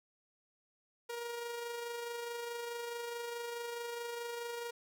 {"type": "tone with amplitude modulation", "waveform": "sawtooth", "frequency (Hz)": 472.7, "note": "A#4", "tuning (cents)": 24, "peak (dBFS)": -34, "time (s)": [1.09, 4.71], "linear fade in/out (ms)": 10, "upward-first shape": "sine", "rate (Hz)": 24.7, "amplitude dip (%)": 35, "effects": []}